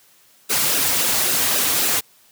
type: noise with flanger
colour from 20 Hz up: white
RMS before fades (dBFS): -19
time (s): 0.49-2.01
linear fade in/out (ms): 20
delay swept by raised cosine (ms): 0.89 to 5.59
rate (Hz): 3.7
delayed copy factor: -0.85
effects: white hiss -54 dBFS RMS until 2.31 s + high-pass 100 Hz 12 dB/octave